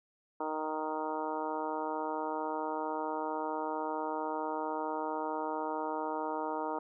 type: harmonic tone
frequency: 155.56 Hz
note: D#3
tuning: in tune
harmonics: 2 / 3 / 4 / 5 / 6 / 7 / 8 / 9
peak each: -40 / -40 / -41 / -41 / -37 / -48 / -44 / -51 dBFS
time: 0.4-6.79 s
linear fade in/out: 5 ms
effects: none